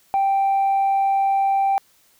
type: tone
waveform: sine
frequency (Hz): 784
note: G5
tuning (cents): 0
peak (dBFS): -14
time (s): 0.14-1.78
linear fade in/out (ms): 0
effects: tanh soft clip ceiling -14 dBFS + white hiss -58 dBFS RMS until 2.19 s